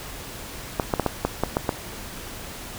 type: clicks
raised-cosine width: 1 ms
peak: -6 dBFS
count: 8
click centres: 0.798 / 0.938 / 0.997 / 1.063 / 1.25 / 1.436 / 1.569 / 1.692 s
effects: pink hiss -37 dBFS RMS until 2.78 s